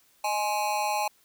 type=tone with amplitude modulation; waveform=square; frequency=837 Hz; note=G#5; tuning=13 cents sharp; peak=-22 dBFS; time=0.24-1.08 s; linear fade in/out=5 ms; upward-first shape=sine; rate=218 Hz; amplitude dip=90%; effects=white hiss -63 dBFS RMS until 1.24 s